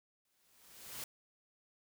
white noise with exponential growth, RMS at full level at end -42 dBFS, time 0.25-1.04 s, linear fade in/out 2 ms, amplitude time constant 170 ms, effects none

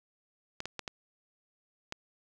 clicks, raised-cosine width 0.2 ms, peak -19 dBFS, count 5, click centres 0.604 / 0.656 / 0.793 / 0.878 / 1.924 s, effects none

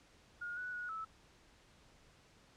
sine tone with pitch steps, 1429 / 1478 / 1456 / 1307 Hz, F6 / F#6 / F#6 / E6, +39 / -2 / -28 / -15 cents, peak -40 dBFS, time 0.41-1.05 s, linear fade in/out 10 ms, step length 160 ms, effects pink hiss -65 dBFS RMS until 2.56 s + low-pass 7000 Hz 12 dB/octave

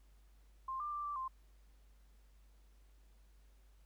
sine tone with pitch steps, 1055 / 1190 / 1179 / 1169 / 1048 Hz, C6 / D6 / D6 / D6 / C6, +14 / +22 / +6 / -8 / +2 cents, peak -38 dBFS, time 0.68-1.28 s, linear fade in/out 5 ms, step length 120 ms, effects added 50 Hz sine -61 dBFS peak until 3.85 s + pink hiss -75 dBFS RMS until 3.85 s

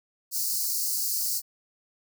white high-pass noise, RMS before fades -28 dBFS, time 0.31-1.42 s, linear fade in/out 50 ms, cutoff 4300 Hz, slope 96 dB/octave, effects none

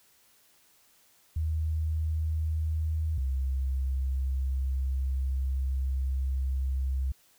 sine tone pair in turn, 78.7 / 66.18 Hz, D#2 / C2, +20 / +20 cents, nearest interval minor third, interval 300 cents, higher first, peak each -26 dBFS, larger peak neither, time 1.36-3.18 / 3.18-7.12 s, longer second, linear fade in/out 5 ms, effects white hiss -63 dBFS RMS until 7.38 s

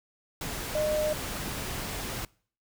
sine tone in noise, 610 Hz, D#5, 34 cents flat, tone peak -25 dBFS, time 0.75-1.13 s, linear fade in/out 2 ms, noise pink, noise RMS -35 dBFS, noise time 0.41-2.25 s, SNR +7 dB, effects noise-tail reverb RT60 0.5 s tail -25 dB re dry

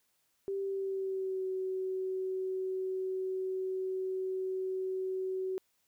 sine tone with pitch glide, 392 to 376.2 Hz, G4 to F#4, 0 to +29 cents, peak -32 dBFS, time 0.48-5.58 s, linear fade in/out 0 ms, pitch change -71 cents, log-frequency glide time 0.6-1.46 s, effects white hiss -75 dBFS RMS until 5.87 s

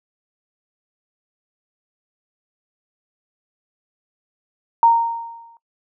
sine tone with exponential decay, 926 Hz, A#5, 12 cents flat, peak -7 dBFS, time 4.83-5.57 s, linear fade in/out 1 ms, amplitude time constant 160 ms, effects noise-tail reverb RT60 0.1 s tail -19 dB re dry

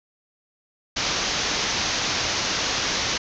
white low-pass noise, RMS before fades -25 dBFS, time 0.96-3.18 s, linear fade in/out 10 ms, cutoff 6500 Hz, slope 96 dB/octave, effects none

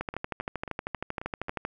two click trains, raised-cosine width 0.5 ms, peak -22 / -16 dBFS, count 6 / 22, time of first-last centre 0.14-1.484 / 0.01-1.651 s, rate 3.72 / 12.8 Hz, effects none

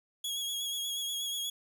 sawtooth tone with vibrato, 3322 Hz, G#7, in tune, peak -30 dBFS, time 0.24-1.5 s, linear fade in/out 5 ms, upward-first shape sine, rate 8.3 Hz, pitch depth 30 cents each way, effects none

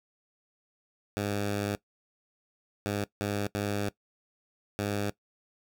10% pulse tone bursts at uneven times, 102 Hz, G#2, 31 cents flat, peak -21 dBFS, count 5, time 1.17-1.75 / 2.86-3.04 / 3.21-3.47 / 3.55-3.89 / 4.79-5.1 s, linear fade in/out 0 ms, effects noise-tail reverb RT60 0.1 s tail -19 dB re dry

